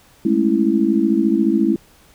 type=chord; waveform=sine; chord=A major seventh; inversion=third; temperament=just; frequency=206.2 / 220 / 275 / 330 Hz; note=G#3 / A3 / C#4 / E4; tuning=-12 / 0 / -14 / +2 cents; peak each=-20 / -19 / -20 / -17 dBFS; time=0.25-1.76 s; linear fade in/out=5 ms; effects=pink hiss -51 dBFS RMS until 2.14 s